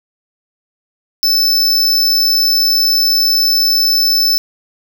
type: tone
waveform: square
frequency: 5274 Hz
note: E8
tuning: in tune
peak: -10 dBFS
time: 1.23-4.38 s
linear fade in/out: 0 ms
effects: none